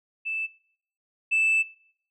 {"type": "tone pair in turn", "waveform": "sine", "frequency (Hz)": [2637, 2637], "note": ["E7", "E7"], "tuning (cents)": [0, 0], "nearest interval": "unison", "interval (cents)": 0, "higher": "neither", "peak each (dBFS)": [-27, -18], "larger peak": "second", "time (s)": [[0.25, 0.47], [1.31, 1.63]], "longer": "second", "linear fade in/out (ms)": 20, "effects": ["noise-tail reverb RT60 0.6 s tail -20 dB re dry", "tanh soft clip ceiling -17 dBFS"]}